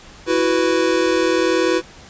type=chord; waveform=square; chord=E suspended second; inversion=none; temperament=equal; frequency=329.6 / 370 / 493.9 Hz; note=E4 / F#4 / B4; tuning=0 / 0 / 0 cents; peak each=-20 dBFS; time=0.26-1.82 s; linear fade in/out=50 ms; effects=pink hiss -42 dBFS RMS until 2.09 s + resampled to 16000 Hz